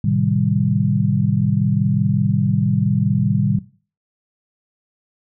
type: chord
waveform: sine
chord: A half-diminished seventh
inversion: none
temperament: equal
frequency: 110 / 130.81 / 155.56 / 196 Hz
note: A2 / C3 / Eb3 / G3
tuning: 0 / 0 / 0 / 0 cents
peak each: -20 dBFS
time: 0.04-3.59 s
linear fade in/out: 5 ms
effects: noise-tail reverb RT60 0.4 s tail -18 dB re dry